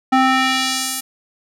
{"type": "tone with band-pass filter sweep", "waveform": "square", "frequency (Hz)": 261.6, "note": "C4", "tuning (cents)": 0, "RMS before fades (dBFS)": -17, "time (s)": [0.12, 1.01], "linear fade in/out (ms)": 10, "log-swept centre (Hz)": [900, 12000], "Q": 0.9, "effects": []}